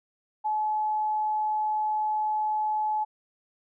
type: tone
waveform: sine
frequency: 856 Hz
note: A5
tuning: 48 cents flat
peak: -24 dBFS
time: 0.44-3.05 s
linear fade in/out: 20 ms
effects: none